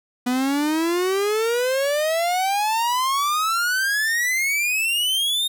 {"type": "exponential sweep", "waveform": "45% pulse", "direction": "up", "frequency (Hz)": [244.3, 3713], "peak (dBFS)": -19, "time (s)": [0.26, 5.48], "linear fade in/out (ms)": 10, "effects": []}